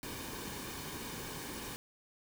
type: noise with comb filter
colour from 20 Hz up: pink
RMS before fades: -43 dBFS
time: 0.03-1.76 s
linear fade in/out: 0 ms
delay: 1.5 ms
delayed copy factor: -0.55
effects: none